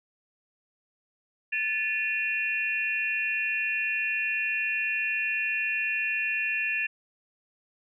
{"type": "tone cluster", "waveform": "sine", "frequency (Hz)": [1746, 2450, 2720], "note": ["A6", "D#7", "F7"], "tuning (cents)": [-14, -27, -46], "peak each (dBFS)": -30, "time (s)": [1.52, 6.87], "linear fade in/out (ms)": 10, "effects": []}